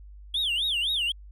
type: tone with vibrato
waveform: triangle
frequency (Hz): 3234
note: G#7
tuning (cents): -47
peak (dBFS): -22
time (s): 0.34-1.12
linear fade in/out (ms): 5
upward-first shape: sine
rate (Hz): 3.9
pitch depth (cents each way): 280
effects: tanh soft clip ceiling -18 dBFS + added 50 Hz sine -43 dBFS peak until 1.31 s